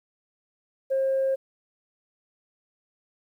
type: tone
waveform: sine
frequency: 535 Hz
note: C5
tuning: 38 cents sharp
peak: -20 dBFS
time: 0.9-1.36 s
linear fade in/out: 20 ms
effects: tanh soft clip ceiling -18 dBFS + 10-bit